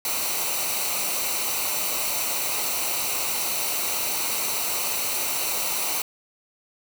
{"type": "noise with comb filter", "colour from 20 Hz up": "white", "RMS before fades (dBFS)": -26, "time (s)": [0.05, 6.02], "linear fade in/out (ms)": 2, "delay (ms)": 0.59, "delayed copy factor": -0.65, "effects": []}